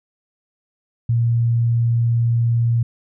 sine tone, 117.2 Hz, A#2, 10 cents sharp, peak -14 dBFS, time 1.09-2.83 s, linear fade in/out 5 ms, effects none

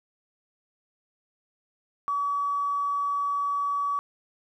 triangle tone with tanh clipping, 1139 Hz, C#6, 47 cents sharp, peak -24 dBFS, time 2.08-3.99 s, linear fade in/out 0 ms, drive 3 dB, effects none

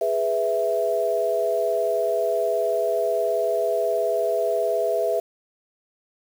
sine chord, E major, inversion first, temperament equal, 415.3 / 493.9 / 659.3 Hz, G#4 / B4 / E5, 0 / 0 / 0 cents, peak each -26 / -26 / -22 dBFS, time 0.01-5.2 s, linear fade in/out 5 ms, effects 7-bit

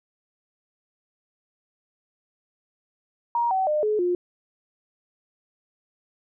sine tone with pitch steps, 944 / 760 / 605 / 425.7 / 355.1 Hz, A#5 / F#5 / D#5 / G#4 / F4, +22 / +46 / -49 / +43 / +29 cents, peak -20 dBFS, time 3.35-4.15 s, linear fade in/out 2 ms, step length 160 ms, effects none

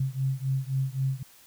sine beating tone pair, 132 / 135.8 Hz, C3 / C#3, +16 / -35 cents, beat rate 3.8 Hz, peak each -28 / -29 dBFS, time 0-1.23 s, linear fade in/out 5 ms, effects white hiss -55 dBFS RMS until 1.46 s

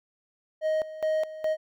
triangle tone with tremolo, 626 Hz, D#5, 10 cents sharp, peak -21 dBFS, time 0.61-1.57 s, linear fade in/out 50 ms, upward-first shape square, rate 2.4 Hz, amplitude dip 80%, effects none

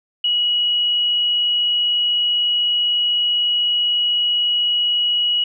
sine tone, 2914 Hz, F#7, 27 cents flat, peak -15 dBFS, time 0.24-5.44 s, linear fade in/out 5 ms, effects none

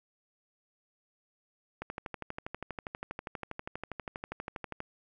click train, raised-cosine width 0.5 ms, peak -22 dBFS, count 38, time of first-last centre 1.82-4.804 s, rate 12.4 Hz, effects none

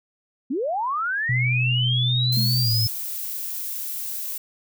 sine linear sweep, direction up, 228.7 to 5250 Hz, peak -22 dBFS, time 0.5-2.88 s, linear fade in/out 10 ms
sine tone with pitch glide, 124.3 to 111.38 Hz, B2 to A2, +12 to +22 cents, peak -20 dBFS, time 1.29-2.87 s, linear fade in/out 5 ms, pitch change -190 cents, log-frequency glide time 2.61-2.69 s
violet noise, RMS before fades -30 dBFS, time 2.32-4.38 s, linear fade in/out 5 ms
sine tone with exponential decay, 211.9 Hz, G#3, 35 cents sharp, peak -23 dBFS, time 2.37-2.88 s, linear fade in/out 2 ms, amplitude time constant 110 ms
effects none

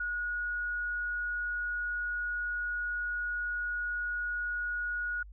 sine tone, 1451 Hz, F#6, 34 cents flat, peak -31 dBFS, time 0-5.23 s, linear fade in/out 5 ms, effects added 50 Hz sine -46 dBFS peak until 5.32 s

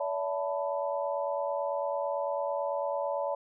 sine tone cluster, 571 / 660 / 878 / 996 Hz, D5 / E5 / A5 / B5, -49 / +2 / -4 / +14 cents, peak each -31 / -36 / -36 / -38 dBFS, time 0-3.35 s, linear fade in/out 5 ms, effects none

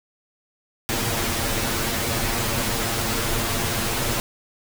pink noise with comb filter, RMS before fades -24 dBFS, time 0.89-4.2 s, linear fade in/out 0 ms, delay 8.7 ms, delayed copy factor +0.9, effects none

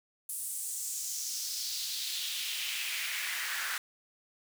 pink noise with high-pass filter sweep, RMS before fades -36 dBFS, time 0.29-3.78 s, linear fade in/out 2 ms, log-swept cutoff 9900 to 1500 Hz, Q 2.6, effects none

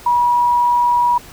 sine tone, 966 Hz, B5, 39 cents flat, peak -11 dBFS, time 0.06-1.18 s, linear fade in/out 5 ms, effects pink hiss -39 dBFS RMS until 1.32 s

